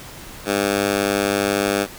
10% pulse tone with high-pass filter, 100 Hz, G2, 35 cents sharp, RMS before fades -20 dBFS, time 0.45-1.87 s, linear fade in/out 50 ms, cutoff 260 Hz, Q 0.59, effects pink hiss -38 dBFS RMS until 1.98 s

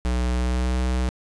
square tone with pitch glide, 61.5 to 62.83 Hz, B1 to B1, -7 to +30 cents, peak -21 dBFS, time 0.05-1.09 s, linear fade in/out 0 ms, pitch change +37 cents, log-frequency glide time 0.33-0.77 s, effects resampled to 22050 Hz + 9-bit

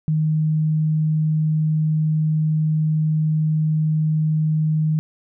sine tone, 155.56 Hz, D#3, in tune, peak -16 dBFS, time 0.08-4.99 s, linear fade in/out 0 ms, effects none

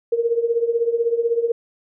sine tone with tremolo, 466.2 Hz, A#4, in tune, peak -13 dBFS, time 0.12-1.52 s, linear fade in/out 5 ms, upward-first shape triangle, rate 16 Hz, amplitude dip 85%, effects none

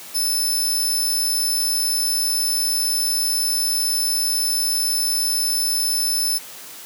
20% pulse tone, 5274 Hz, E8, in tune, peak -13 dBFS, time 0.14-6.39 s, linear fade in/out 20 ms, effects white hiss -38 dBFS RMS until 6.85 s + high-pass 150 Hz 12 dB/octave

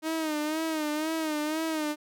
sawtooth tone with vibrato, 311.1 Hz, D#4, in tune, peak -24 dBFS, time 0.02-1.96 s, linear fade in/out 50 ms, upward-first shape sine, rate 2 Hz, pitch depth 69 cents each way, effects none

